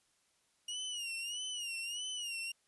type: tone with vibrato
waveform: sawtooth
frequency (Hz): 2865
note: F7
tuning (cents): +44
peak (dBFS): -35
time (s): 0.68-2.52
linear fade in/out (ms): 5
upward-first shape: sine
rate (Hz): 1.6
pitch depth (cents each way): 100
effects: white hiss -74 dBFS RMS until 2.67 s + resampled to 24000 Hz

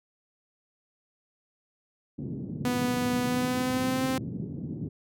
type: band-pass noise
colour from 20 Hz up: pink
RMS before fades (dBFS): -35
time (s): 2.18-4.89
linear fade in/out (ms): 10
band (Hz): 110 to 310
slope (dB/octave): 24
type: tone with pitch glide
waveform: sawtooth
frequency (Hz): 246.9 to 261.1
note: B3 to C4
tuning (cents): 0 to -3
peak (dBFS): -22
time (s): 2.65-4.18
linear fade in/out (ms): 2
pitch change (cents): +97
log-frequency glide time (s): 3.25-4.05
effects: none

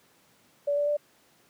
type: tone with pitch steps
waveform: sine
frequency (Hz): 575 / 581.7 / 588.4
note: D5 / D5 / D5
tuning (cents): -37 / -17 / +3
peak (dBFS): -23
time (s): 0.67-0.97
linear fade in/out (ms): 10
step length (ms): 100
effects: pink hiss -62 dBFS RMS until 1.49 s + high-pass 150 Hz 12 dB/octave

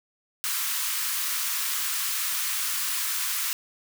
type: high-pass noise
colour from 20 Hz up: white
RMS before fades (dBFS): -28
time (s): 0.44-3.53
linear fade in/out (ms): 0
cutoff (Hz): 1000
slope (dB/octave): 48
effects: none

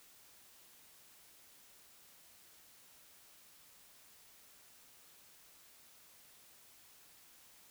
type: silence
effects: white hiss -62 dBFS RMS until 7.7 s

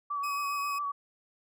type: tone with vibrato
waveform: sine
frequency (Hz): 1146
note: D6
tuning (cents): -43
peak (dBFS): -30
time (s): 0.1-0.92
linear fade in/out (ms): 10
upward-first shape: sine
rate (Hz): 7.4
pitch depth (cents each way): 34
type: tone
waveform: sawtooth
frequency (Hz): 2539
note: D#7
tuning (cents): +34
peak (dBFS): -34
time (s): 0.23-0.79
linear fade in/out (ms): 10
effects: none

